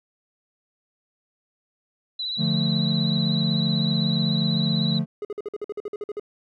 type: tone with vibrato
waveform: sine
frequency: 3951 Hz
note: B7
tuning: in tune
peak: -26 dBFS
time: 2.19-4.99 s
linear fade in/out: 5 ms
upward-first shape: triangle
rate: 16 Hz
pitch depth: 52 cents each way
type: chord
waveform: triangle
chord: D minor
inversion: none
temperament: equal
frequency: 146.83 / 174.61 / 220 Hz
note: D3 / F3 / A3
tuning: 0 / 0 / 0 cents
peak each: -23 dBFS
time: 2.37-5.06 s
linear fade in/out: 50 ms
type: tone bursts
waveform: triangle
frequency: 415.3 Hz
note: G#4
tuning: in tune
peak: -25 dBFS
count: 13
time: 5.22-6.197 s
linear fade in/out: 2 ms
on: 29 ms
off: 50 ms
effects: none